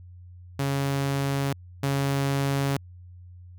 sawtooth tone pair in turn, 138.59 / 138.59 Hz, C#3 / C#3, 0 / 0 cents, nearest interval unison, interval 0 cents, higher neither, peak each -20 / -19 dBFS, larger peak second, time 0.59-1.53 / 1.83-2.77 s, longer neither, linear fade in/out 5 ms, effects added 89 Hz sine -43 dBFS peak until 3.58 s

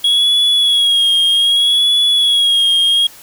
triangle tone with vibrato, 3322 Hz, G#7, in tune, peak -8 dBFS, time 0.04-3.07 s, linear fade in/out 5 ms, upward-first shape sine, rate 0.64 Hz, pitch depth 46 cents each way, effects white hiss -39 dBFS RMS until 3.22 s

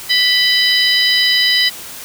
harmonic tone with a mistuned harmonic, 987.8 Hz, B5, in tune, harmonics 2 / 3 / 4 / 5, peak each -16 / -16 / -16 / -16 dBFS, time 0.09-1.7 s, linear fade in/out 20 ms, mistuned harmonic 3, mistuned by +46 cents, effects white hiss -31 dBFS RMS until 2.04 s

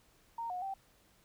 sine tone with pitch steps, 925 / 725 / 777 Hz, A#5 / F#5 / G5, -14 / -35 / -16 cents, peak -36 dBFS, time 0.38-0.74 s, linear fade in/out 5 ms, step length 120 ms, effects pink hiss -67 dBFS RMS until 1.24 s

